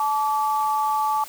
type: tone pair together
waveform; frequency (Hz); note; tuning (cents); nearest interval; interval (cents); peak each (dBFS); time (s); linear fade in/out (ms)
sine; 865 / 1154.6; A5 / D6; -30 / -30; perfect fourth; 500; -21 / -24; 0-1.24; 2
effects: white hiss -41 dBFS RMS until 1.28 s